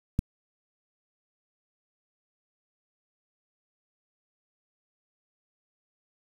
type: click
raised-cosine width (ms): 5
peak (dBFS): -11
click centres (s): 0.191
effects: 7-bit